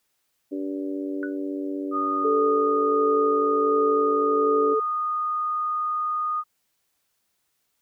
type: harmonic tone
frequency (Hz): 96.2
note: G2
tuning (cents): -32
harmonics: 3 / 4 / 5 / 6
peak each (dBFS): -28 / -33 / -40 / -39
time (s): 0.51-4.75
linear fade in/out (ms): 20
type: tone with exponential decay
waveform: sine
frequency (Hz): 1480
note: F#6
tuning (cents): 0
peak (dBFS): -28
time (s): 1.23-1.37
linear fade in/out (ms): 1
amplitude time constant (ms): 30
type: tone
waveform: sine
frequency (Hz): 1232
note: D#6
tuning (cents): -17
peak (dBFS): -23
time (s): 1.91-6.44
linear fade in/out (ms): 50
type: tone with tremolo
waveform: sine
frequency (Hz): 437.1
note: A4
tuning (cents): -11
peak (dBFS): -19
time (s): 2.24-4.8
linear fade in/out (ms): 10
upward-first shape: sine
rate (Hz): 1.4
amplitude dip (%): 25
effects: white hiss -73 dBFS RMS until 7.81 s